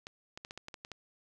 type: clicks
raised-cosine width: 0.2 ms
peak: -26 dBFS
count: 9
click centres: 0.069 / 0.375 / 0.449 / 0.509 / 0.576 / 0.684 / 0.742 / 0.849 / 0.917 s
effects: none